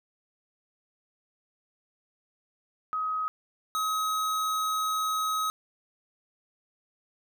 sine / square tone pair in turn, 1265 / 1270.9 Hz, D#6 / D#6, +28 / +36 cents, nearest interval unison, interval 8 cents, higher second, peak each -27 dBFS, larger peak neither, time 2.93-3.28 / 3.75-5.5 s, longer second, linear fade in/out 0 ms, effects none

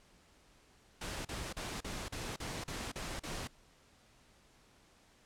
pink noise bursts, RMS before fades -41 dBFS, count 9, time 1.01-3.474 s, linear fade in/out 5 ms, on 240 ms, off 38 ms, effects pink hiss -65 dBFS RMS until 5.25 s + low-pass 9000 Hz 12 dB/octave

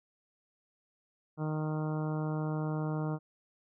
harmonic tone, 154.5 Hz, D#3, 12 cents flat, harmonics 1 / 2 / 3 / 4 / 5 / 6 / 7 / 8 / 9, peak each -32 / -38 / -42 / -44 / -46 / -48 / -49 / -50 / -51 dBFS, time 1.37-3.19 s, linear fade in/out 50 ms, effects none

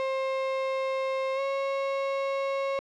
35% pulse tone with pitch glide, 531 to 546.9 Hz, C5 to C#5, +25 to -23 cents, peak -25 dBFS, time 0-2.79 s, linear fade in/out 0 ms, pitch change +52 cents, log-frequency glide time 1.35-1.4 s, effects low-pass 3000 Hz 12 dB/octave

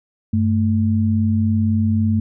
sine tone pair together, 96.8 / 220.5 Hz, G2 / A3, -21 / +4 cents, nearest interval octave + major second, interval 1425 cents, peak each -17 dBFS, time 0.33-2.2 s, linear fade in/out 5 ms, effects none

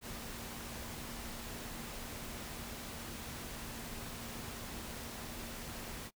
sine tone in noise, 233.1 Hz, A#3, in tune, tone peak -52 dBFS, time 0.01-6.11 s, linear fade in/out 50 ms, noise pink, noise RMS -45 dBFS, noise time 0.01-6.11 s, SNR -10 dB, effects noise-tail reverb RT60 0.1 s tail -24 dB re dry

